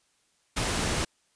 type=noise; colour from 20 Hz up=pink; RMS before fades=-28 dBFS; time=0.56-1.05 s; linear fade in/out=10 ms; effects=white hiss -69 dBFS RMS until 1.35 s + resampled to 22050 Hz